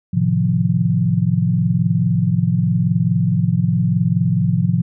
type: chord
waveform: sine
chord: F dominant seventh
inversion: first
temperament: equal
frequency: 110 / 130.81 / 155.56 / 174.61 Hz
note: A2 / C3 / Eb3 / F3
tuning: 0 / 0 / 0 / 0 cents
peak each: -20 / -20 / -21 / -17 dBFS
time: 0.13-4.82 s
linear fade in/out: 10 ms
effects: none